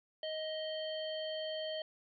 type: harmonic tone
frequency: 627 Hz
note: D#5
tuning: 13 cents sharp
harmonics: 1 / 3 / 5 / 7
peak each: -38 / -51 / -43 / -50 dBFS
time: 0.23-1.82 s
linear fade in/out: 2 ms
effects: none